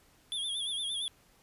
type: tone with vibrato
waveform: square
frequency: 3404 Hz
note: G#7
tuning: 42 cents sharp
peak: -33 dBFS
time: 0.32-1.08 s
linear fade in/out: 0 ms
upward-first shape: sine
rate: 8.7 Hz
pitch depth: 86 cents each way
effects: pink hiss -64 dBFS RMS until 1.42 s + resampled to 32000 Hz